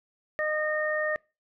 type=harmonic tone; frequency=613 Hz; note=D#5; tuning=26 cents flat; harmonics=1 / 2 / 3; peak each=-28 / -36 / -29 dBFS; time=0.39-1.16 s; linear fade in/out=0 ms; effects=noise-tail reverb RT60 0.3 s tail -25 dB re dry